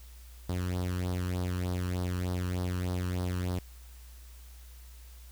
sawtooth tone with flanger, 90.3 Hz, F#2, 42 cents flat, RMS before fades -32 dBFS, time 0.49-3.59 s, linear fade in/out 5 ms, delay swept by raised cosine 0.2 to 0.72 ms, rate 3.3 Hz, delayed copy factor +0.7, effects added 60 Hz sine -47 dBFS peak until 5.31 s + white hiss -58 dBFS RMS until 5.31 s

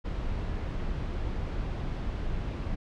brown noise, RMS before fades -32 dBFS, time 0.04-2.76 s, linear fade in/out 20 ms, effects low-pass 4000 Hz 12 dB/octave

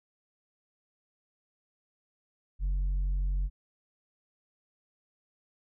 sine tone with tanh clipping, 46.25 Hz, F#1, in tune, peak -27 dBFS, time 2.59-3.5 s, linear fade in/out 50 ms, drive 3 dB, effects none

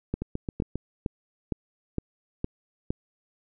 two click trains, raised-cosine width 3 ms, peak -14 / -17 dBFS, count 7 / 5, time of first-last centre 0.14-2.905 / 0.22-0.756 s, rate 2.17 / 7.46 Hz, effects none

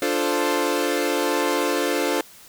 sawtooth chord, D minor seventh, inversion none, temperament equal, 293.7 / 349.2 / 440 / 523.3 Hz, D4 / F4 / A4 / C5, 0 / 0 / 0 / 0 cents, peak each -22 dBFS, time 0.02-2.21 s, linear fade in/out 2 ms, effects white hiss -47 dBFS RMS until 2.48 s

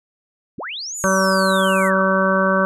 sine linear two-way sweep, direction up then down, 92.5 to 7040 to 1114 Hz, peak -26 dBFS, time 0.58-2.02 s, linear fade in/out 5 ms, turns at 0.95 s
pink band-pass noise, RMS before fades -36 dBFS, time 0.94-1.91 s, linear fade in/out 50 ms, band 6800 to 12000 Hz, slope 96 dB/octave
harmonic tone, 190.8 Hz, G3, 47 cents flat, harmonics 1 / 2 / 3 / 5 / 6 / 7 / 8, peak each -20 / -26 / -19 / -26 / -21 / -27 / -21 dBFS, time 1.04-2.65 s, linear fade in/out 0 ms
effects none

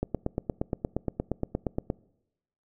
click train, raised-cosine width 2 ms, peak -14 dBFS, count 17, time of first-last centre 0.03-1.901 s, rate 8.55 Hz, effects noise-tail reverb RT60 0.9 s tail -24 dB re dry

